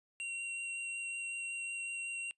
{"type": "tone with vibrato", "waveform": "square", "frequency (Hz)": 2748, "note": "F7", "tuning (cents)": -29, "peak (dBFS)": -38, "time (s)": [0.2, 2.31], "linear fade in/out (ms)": 0, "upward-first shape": "sine", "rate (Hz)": 5.4, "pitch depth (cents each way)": 8, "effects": ["noise-tail reverb RT60 0.1 s tail -22 dB re dry", "resampled to 24000 Hz"]}